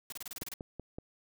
white noise bursts, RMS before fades -42 dBFS, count 9, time 0.1-0.539 s, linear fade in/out 2 ms, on 23 ms, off 29 ms
click train, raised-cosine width 2 ms, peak -27 dBFS, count 4, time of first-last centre 0.42-0.985 s, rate 5.31 Hz
effects none

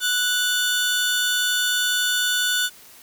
sawtooth tone pair together, 1480 / 3538 Hz, F#6 / A7, 0 / +9 cents, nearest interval octave + minor third, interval 1509 cents, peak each -18 / -20 dBFS, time 0-2.7 s, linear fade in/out 50 ms, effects white hiss -47 dBFS RMS until 3.02 s

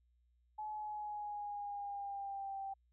sine tone with pitch glide, 853 to 782.2 Hz, G#5 to G5, +46 to -4 cents, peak -40 dBFS, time 0.58-2.74 s, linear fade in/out 10 ms, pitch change -150 cents, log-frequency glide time 0.7-2.58 s, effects added 60 Hz sine -70 dBFS peak until 2.92 s

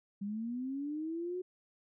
sine linear sweep, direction up, 196 to 370 Hz, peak -35 dBFS, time 0.21-1.42 s, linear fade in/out 10 ms, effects none

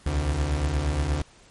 35% pulse beating tone pair, 65.2 / 73.7 Hz, C2 / D2, -5 / +7 cents, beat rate 8.5 Hz, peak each -27 / -22 dBFS, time 0.06-1.22 s, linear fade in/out 5 ms, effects pink hiss -54 dBFS RMS until 1.5 s + MP3 48 kbps

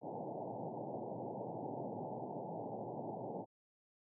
white band-pass noise, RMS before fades -44 dBFS, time 0.01-3.46 s, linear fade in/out 50 ms, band 110 to 880 Hz, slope 96 dB/octave, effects none

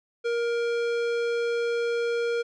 sine tone with tanh clipping, 470 Hz, A#4, 14 cents sharp, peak -26 dBFS, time 0.24-2.43 s, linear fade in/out 20 ms, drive 17 dB, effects none

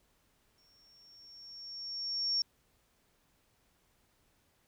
sine tone with exponential growth, 5500 Hz, F8, 27 cents flat, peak -27 dBFS, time 0.58-2.42 s, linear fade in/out 2 ms, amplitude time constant 400 ms, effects pink hiss -72 dBFS RMS until 4.67 s

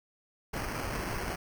pink noise with sample-and-hold, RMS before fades -35 dBFS, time 0.53-1.36 s, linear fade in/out 10 ms, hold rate 3675 Hz, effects none

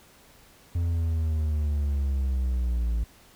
triangle linear sweep, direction down, 86.4 to 55.8 Hz, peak -21 dBFS, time 0.75-3.04 s, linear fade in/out 5 ms, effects pink hiss -55 dBFS RMS until 3.35 s

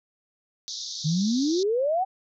pink band-pass noise, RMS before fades -35 dBFS, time 0.68-1.63 s, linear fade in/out 0 ms, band 3600 to 6400 Hz, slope 96 dB/octave
sine exponential sweep, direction up, 146.83 to 784 Hz, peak -21 dBFS, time 1.04-2.05 s, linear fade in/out 20 ms
effects none

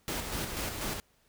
pink noise with tremolo, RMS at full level -34 dBFS, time 0.08-1 s, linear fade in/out 0 ms, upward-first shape square, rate 4.1 Hz, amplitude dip 40%, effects pink hiss -68 dBFS RMS until 1.28 s

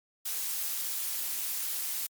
blue noise with amplitude modulation, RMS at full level -31 dBFS, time 0.25-2.07 s, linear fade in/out 10 ms, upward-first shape sine, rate 217 Hz, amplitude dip 45%, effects MP3 96 kbps

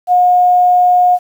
sine tone, 720 Hz, F#5, 47 cents flat, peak -6 dBFS, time 0.07-1.19 s, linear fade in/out 50 ms, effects 7-bit

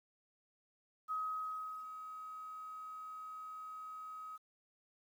sine tone with ADSR envelope, 1267 Hz, D#6, 31 cents sharp, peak -35 dBFS, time 1.08-4.38 s, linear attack 33 ms, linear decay 740 ms, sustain -10 dB, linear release 24 ms, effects 11-bit

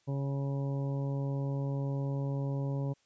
harmonic tone, 138.59 Hz, C#3, in tune, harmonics 1 / 2 / 3 / 4 / 5 / 6 / 7, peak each -31 / -40 / -44 / -43 / -56 / -53 / -51 dBFS, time 0.07-2.94 s, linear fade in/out 20 ms, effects white hiss -71 dBFS RMS until 3.05 s + resampled to 16000 Hz

